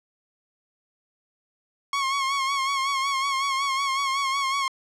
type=tone with vibrato; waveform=sawtooth; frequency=1093 Hz; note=C#6; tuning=25 cents flat; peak=-19 dBFS; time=1.93-4.68 s; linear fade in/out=2 ms; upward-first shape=sine; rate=5.4 Hz; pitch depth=51 cents each way; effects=low-pass 7000 Hz 12 dB/octave